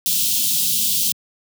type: band-stop noise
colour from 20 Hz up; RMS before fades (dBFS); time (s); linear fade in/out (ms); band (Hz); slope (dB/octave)
white; -19; 0.06-1.12; 0; 240 to 2900; 48
effects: high-pass 150 Hz 12 dB/octave